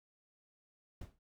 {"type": "noise with exponential decay", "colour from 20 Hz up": "brown", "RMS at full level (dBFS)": -42, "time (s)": [1.01, 1.19], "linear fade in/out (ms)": 5, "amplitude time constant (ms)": 38, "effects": []}